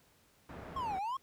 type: low-pass noise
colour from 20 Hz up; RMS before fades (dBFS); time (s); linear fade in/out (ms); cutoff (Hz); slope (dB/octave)
pink; -45; 0.49-0.99; 5; 1400; 12
type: exponential two-way sweep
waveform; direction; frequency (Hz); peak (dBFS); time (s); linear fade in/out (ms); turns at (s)
triangle; down then up; 1108 to 740 to 1108; -32; 0.76-1.17; 5; 0.97
effects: pink hiss -67 dBFS RMS until 1.22 s + high-pass 60 Hz 12 dB/octave